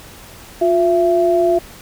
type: tone pair together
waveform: sine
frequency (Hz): 354.9 / 670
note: F4 / E5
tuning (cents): +28 / +28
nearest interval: major seventh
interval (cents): 1100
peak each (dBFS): -14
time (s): 0.61-1.59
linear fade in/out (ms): 10
effects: pink hiss -39 dBFS RMS until 1.81 s